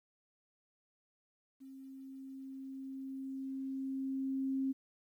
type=tone with level ramp; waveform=sine; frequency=267.5 Hz; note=C4; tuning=38 cents sharp; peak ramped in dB=-49 to -31 dBFS; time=1.6-4.73 s; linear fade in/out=20 ms; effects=12-bit